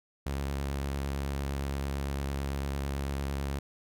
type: tone with vibrato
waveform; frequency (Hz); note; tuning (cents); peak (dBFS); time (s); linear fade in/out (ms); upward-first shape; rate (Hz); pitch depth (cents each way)
sawtooth; 69.3; C#2; 0; -27; 0.26-3.59; 5; sine; 8.9; 20
effects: none